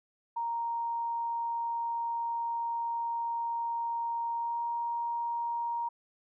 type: tone with pitch glide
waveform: sine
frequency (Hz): 932.3 to 938.8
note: A#5 to A#5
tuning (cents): 0 to +12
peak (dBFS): -30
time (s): 0.36-5.89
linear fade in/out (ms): 10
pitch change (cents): +12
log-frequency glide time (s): 4.35-4.61
effects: none